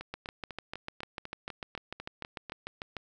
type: two click trains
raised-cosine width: 0.3 ms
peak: -24 / -21 dBFS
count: 11 / 20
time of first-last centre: 0.01-2.498 / 0.14-2.967 s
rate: 4.02 / 6.72 Hz
effects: none